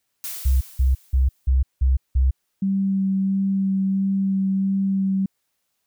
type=noise with exponential decay; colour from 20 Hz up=blue; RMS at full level=-29 dBFS; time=0.24-1.49 s; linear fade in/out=1 ms; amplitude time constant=270 ms
type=tone bursts; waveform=sine; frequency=65.41 Hz; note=C2; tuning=in tune; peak=-14 dBFS; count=6; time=0.45-2.31 s; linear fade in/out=10 ms; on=160 ms; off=180 ms
type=tone with vibrato; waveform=sine; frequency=193.6 Hz; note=G3; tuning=21 cents flat; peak=-18 dBFS; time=2.62-5.26 s; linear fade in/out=5 ms; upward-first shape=sine; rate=1.5 Hz; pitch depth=11 cents each way
effects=white hiss -74 dBFS RMS until 5.86 s